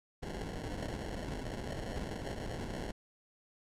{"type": "noise with sample-and-hold", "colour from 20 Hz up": "pink", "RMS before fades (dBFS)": -40, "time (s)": [0.22, 2.92], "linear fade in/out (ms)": 10, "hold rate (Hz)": 1225, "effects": ["low-pass 9000 Hz 12 dB/octave"]}